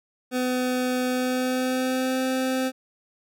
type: tone with pitch glide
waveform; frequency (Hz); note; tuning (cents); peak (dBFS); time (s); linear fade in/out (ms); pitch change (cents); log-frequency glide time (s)
25% pulse; 252.3 to 259.8; B3 to C4; +37 to -12; -19; 0.31-2.72; 50; +51; 1.08-2.24
effects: none